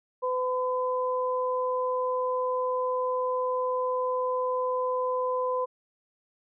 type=tone pair together; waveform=sine; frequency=506 / 1012 Hz; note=B4 / B5; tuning=+42 / +42 cents; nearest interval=octave; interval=1200 cents; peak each=-27 / -29 dBFS; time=0.22-5.66 s; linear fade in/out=20 ms; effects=none